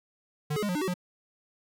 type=tone with pitch steps; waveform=square; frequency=149.6 / 422.8 / 206.1 / 179.5 / 300 / 379 / 179.4 Hz; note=D3 / G#4 / G#3 / F3 / D4 / F#4 / F3; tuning=+32 / +31 / -13 / +48 / +37 / +42 / +47 cents; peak=-28 dBFS; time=0.5-0.941 s; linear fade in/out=10 ms; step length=63 ms; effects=none